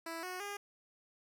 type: tone with pitch steps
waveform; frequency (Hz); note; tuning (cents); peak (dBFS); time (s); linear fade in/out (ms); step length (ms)
10% pulse; 330 / 366.2 / 406.3; E4 / F#4 / G#4; +2 / -18 / -38; -32; 0.06-0.57; 5; 170
effects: none